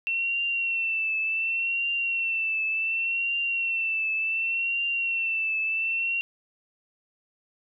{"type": "tone with vibrato", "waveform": "sine", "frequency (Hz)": 2698, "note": "E7", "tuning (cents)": 40, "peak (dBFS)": -24, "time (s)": [0.07, 6.21], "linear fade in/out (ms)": 0, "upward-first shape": "triangle", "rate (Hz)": 0.68, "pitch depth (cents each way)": 55, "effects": []}